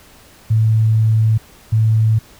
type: tone bursts at uneven times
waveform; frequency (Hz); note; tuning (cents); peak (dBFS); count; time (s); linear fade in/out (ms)
sine; 110.4; A2; +6; -10; 2; 0.5-1.38 / 1.72-2.19; 10
effects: pink hiss -45 dBFS RMS until 2.39 s